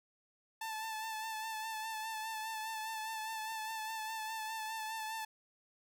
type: tone with vibrato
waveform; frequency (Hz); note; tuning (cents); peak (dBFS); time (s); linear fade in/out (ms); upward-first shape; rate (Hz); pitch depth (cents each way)
sawtooth; 880; A5; 0; -35; 0.61-5.25; 5; sine; 4.9; 30
effects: none